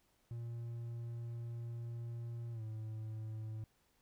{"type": "tone with pitch glide", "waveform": "triangle", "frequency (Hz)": [117.4, 109.54], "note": ["A#2", "A2"], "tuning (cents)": [13, -7], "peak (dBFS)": -39, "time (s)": [0.31, 3.64], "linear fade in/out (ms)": 0, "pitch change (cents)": -120, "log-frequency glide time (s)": [2.52, 2.62], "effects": ["pink hiss -75 dBFS RMS until 4.01 s"]}